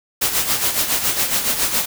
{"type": "noise with tremolo", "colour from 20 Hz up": "white", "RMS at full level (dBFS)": -17, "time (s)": [0.21, 1.86], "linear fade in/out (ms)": 10, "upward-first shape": "sine", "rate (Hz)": 7.2, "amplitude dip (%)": 60, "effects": []}